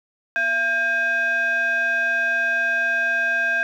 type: tone with frequency modulation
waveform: sine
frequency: 1600 Hz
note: G6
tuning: 35 cents sharp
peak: -17 dBFS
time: 0.36-3.63 s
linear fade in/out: 0 ms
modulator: 924 Hz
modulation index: 0.59
effects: tanh soft clip ceiling -14 dBFS + 9-bit